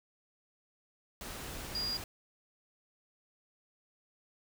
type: tone in noise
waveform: sine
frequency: 4839 Hz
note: D#8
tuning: 49 cents flat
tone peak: -33 dBFS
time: 1.75-1.97 s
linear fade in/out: 2 ms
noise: pink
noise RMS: -43 dBFS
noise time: 1.21-2.04 s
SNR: +7 dB
effects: none